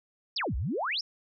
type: exponential two-way sweep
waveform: sine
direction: down then up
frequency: 5720 to 53 to 5720 Hz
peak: -28 dBFS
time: 0.36-1.01 s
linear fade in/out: 5 ms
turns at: 0.56 s
effects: none